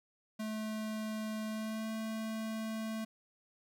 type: tone with pitch glide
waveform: square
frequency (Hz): 216.8 to 220.7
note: A3 to A3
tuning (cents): -25 to +5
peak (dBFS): -37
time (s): 0.39-3.05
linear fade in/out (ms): 10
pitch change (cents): +30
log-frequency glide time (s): 1.47-1.9
effects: 13-bit